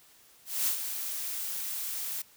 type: noise with ADSR envelope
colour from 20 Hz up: blue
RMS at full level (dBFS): -27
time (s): 0.45-2.22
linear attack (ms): 220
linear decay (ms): 91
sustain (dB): -8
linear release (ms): 5
effects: white hiss -59 dBFS RMS until 2.36 s